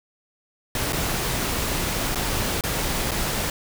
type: noise with dropouts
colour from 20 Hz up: pink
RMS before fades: -25 dBFS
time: 0.75-3.5 s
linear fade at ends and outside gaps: 2 ms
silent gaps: 0.924-0.93 / 2.148-2.156 / 2.61-2.637 / 3.11-3.115 s
effects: none